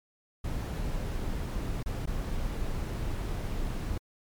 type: noise with dropouts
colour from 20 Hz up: brown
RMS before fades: -32 dBFS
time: 0.44-3.98 s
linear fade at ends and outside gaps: 5 ms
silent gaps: 1.829-1.86 / 2.058-2.072 s
effects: MP3 96 kbps

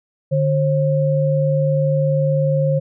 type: tone pair together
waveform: sine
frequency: 148.6 / 535.4 Hz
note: D3 / C5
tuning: +21 / +40 cents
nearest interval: octave + minor seventh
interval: 2219 cents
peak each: -16 / -18 dBFS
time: 0.31-2.8 s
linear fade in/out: 20 ms
effects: none

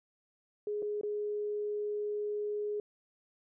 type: tone with dropouts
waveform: sine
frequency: 417 Hz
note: G#4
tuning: 7 cents sharp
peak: -32 dBFS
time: 0.67-2.8 s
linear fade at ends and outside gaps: 2 ms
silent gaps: 0.822-0.826 / 1.012-1.033 s
effects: none

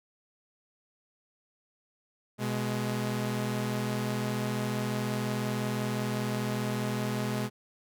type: tone pair together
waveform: sawtooth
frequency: 124.9 / 210.1 Hz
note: B2 / G#3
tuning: +20 / +20 cents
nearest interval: major sixth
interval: 900 cents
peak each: -28 dBFS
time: 2.38-7.5 s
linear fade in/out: 50 ms
effects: none

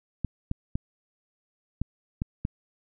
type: clicks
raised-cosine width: 5 ms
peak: -15 dBFS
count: 6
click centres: 0.247 / 0.514 / 0.755 / 1.816 / 2.219 / 2.451 s
effects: none

